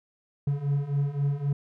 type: beating tone pair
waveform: triangle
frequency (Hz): 139.6 / 143.4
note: C#3 / D3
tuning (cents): +13 / -41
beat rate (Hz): 3.8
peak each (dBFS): -27 / -24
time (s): 0.47-1.53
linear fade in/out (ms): 5
effects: none